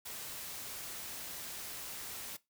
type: noise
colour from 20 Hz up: white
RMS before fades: -44 dBFS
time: 0.05-2.37 s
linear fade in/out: 10 ms
effects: noise-tail reverb RT60 0.2 s tail -19 dB re dry